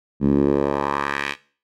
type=tone with band-pass filter sweep; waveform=10% pulse; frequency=70.4 Hz; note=C#2; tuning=27 cents sharp; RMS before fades=-20 dBFS; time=0.2-1.36 s; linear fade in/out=50 ms; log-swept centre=200 to 2700 Hz; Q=1.8; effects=noise-tail reverb RT60 0.4 s tail -18 dB re dry